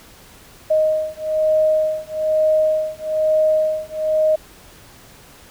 sine beating tone pair, 622.3 / 623.4 Hz, D#5 / D#5, 0 / +3 cents, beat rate 1.1 Hz, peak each -18 dBFS, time 0.7-4.36 s, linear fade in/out 10 ms, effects pink hiss -45 dBFS RMS until 5.5 s

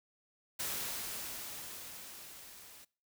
white noise with level ramp, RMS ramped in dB -37 to -55 dBFS, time 0.59-2.85 s, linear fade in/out 10 ms, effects noise-tail reverb RT60 0.4 s tail -23 dB re dry

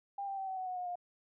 sine tone with pitch steps, 798 / 784.7 / 771.7 / 758.9 / 746.3 / 733.9 / 721.7 / 709.7 Hz, G5 / G5 / G5 / F#5 / F#5 / F#5 / F#5 / F5, +31 / +2 / -27 / +44 / +15 / -14 / -43 / +28 cents, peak -36 dBFS, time 0.18-0.956 s, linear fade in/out 5 ms, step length 97 ms, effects none

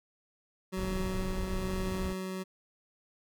25% pulse tone with tremolo, 187.5 Hz, F#3, 23 cents sharp, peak -29 dBFS, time 0.72-2.44 s, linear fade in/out 20 ms, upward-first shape sine, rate 1.1 Hz, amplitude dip 25%
brown noise, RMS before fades -36 dBFS, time 0.77-2.13 s, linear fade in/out 5 ms
effects none

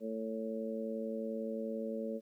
harmonic tone, 111.4 Hz, A2, 22 cents sharp, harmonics 2 / 3 / 4 / 5, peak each -39 / -47 / -41 / -41 dBFS, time 0-2.21 s, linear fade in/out 50 ms, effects 12-bit

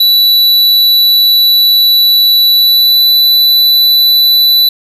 square tone with pitch glide, 3951 to 3976 Hz, B7 to B7, 0 to +11 cents, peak -5 dBFS, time 0-4.69 s, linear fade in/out 5 ms, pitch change +11 cents, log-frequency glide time 2.54-3.04 s, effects none

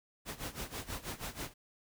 pink noise with tremolo, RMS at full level -39 dBFS, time 0.25-1.54 s, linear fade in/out 50 ms, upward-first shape sine, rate 6.2 Hz, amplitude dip 85%, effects none

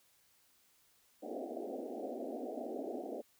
pink band-pass noise, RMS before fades -42 dBFS, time 1.22-3.22 s, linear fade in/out 20 ms, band 230 to 750 Hz, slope 96 dB/octave, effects white hiss -70 dBFS RMS until 3.39 s

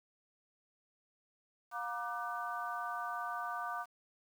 harmonic tone with a mistuned harmonic, 237.2 Hz, A#3, 30 cents sharp, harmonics 3 / 4 / 5 / 6, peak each -42 / -44 / -40 / -44 dBFS, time 1.71-3.86 s, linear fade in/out 50 ms, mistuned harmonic 6, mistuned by +100 cents, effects 10-bit

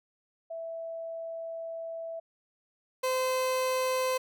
sine / 30% pulse tone pair in turn, 659.3 / 515.3 Hz, E5 / C5, 0 / -27 cents, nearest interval major third, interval 427 cents, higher first, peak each -35 / -24 dBFS, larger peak second, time 0.5-2.2 / 3.03-4.18 s, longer first, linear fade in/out 10 ms, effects none

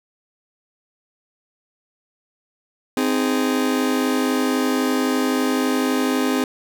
40% pulse chord, Ab major, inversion first, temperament just, 259.6 / 311.5 / 415.3 Hz, C4 / Eb4 / Ab4, -13 / +2 / 0 cents, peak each -19 / -24 / -24 dBFS, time 2.97-6.44 s, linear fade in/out 2 ms, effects none

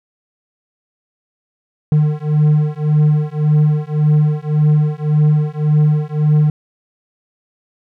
triangle beating tone pair, 150.2 / 152 Hz, D3 / D#3, +39 / -40 cents, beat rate 1.8 Hz, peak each -12 dBFS, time 1.92-6.5 s, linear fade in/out 2 ms, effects none

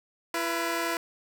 10% pulse tone pair together, 336 / 488.8 Hz, E4 / B4, +33 / -18 cents, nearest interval tritone, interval 649 cents, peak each -20 / -25 dBFS, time 0.34-0.97 s, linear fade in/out 2 ms, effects none

